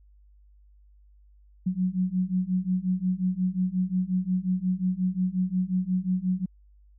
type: beating tone pair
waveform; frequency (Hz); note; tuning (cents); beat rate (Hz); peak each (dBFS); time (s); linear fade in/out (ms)
sine; 181.1 / 186.7; F#3 / F#3; -37 / +16; 5.6; -27 / -26; 1.66-6.46; 10
effects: added 50 Hz sine -53 dBFS peak until 6.98 s